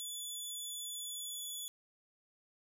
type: tone with pitch glide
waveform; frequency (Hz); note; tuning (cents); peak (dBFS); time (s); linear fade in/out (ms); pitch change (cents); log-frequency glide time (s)
15% pulse; 3449 to 3425; A7 to A7; -35 to -47; -34; 0-1.68; 0; -12; 0.91-1.42
effects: none